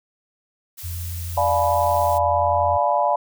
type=noise; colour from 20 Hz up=blue; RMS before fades=-36 dBFS; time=0.77-2.19 s; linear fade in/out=20 ms
type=tone with pitch glide; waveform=sine; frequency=86 to 87.25 Hz; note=F2 to F2; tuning=-26 to -1 cents; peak=-27 dBFS; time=0.83-2.78 s; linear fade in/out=20 ms; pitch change=+25 cents; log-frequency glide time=2.49-2.55 s
type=chord; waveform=sine; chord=D diminished seventh; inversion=none; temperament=equal with one note detuned; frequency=587.3 / 698.5 / 850 / 987.8 Hz; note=D5 / F5 / Ab5 / Cb6; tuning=0 / 0 / +40 / 0 cents; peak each=-22 dBFS; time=1.37-3.16 s; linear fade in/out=5 ms
effects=none